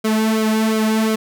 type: tone with flanger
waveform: sawtooth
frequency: 219.1 Hz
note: A3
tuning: 7 cents flat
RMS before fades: -17 dBFS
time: 0.04-1.16 s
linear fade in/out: 10 ms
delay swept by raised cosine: 1.1 to 3 ms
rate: 2.8 Hz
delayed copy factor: -0.75
effects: none